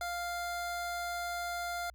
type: tone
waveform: 25% pulse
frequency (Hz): 698.5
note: F5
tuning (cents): 0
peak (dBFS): -31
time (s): 0.01-1.9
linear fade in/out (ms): 2
effects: added 60 Hz sine -54 dBFS peak until 1.94 s